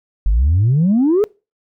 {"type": "exponential sweep", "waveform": "sine", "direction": "up", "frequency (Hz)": [45.29, 440], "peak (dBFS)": -9, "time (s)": [0.26, 1.24], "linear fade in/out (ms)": 0, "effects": ["noise-tail reverb RT60 0.3 s tail -25 dB re dry", "tanh soft clip ceiling -8 dBFS"]}